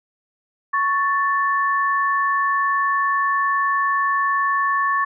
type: tone pair together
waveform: sine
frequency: 1110.3 / 1760 Hz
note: C#6 / A6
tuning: +2 / 0 cents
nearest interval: minor sixth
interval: 798 cents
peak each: -18 / -22 dBFS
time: 0.73-5.05 s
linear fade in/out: 10 ms
effects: none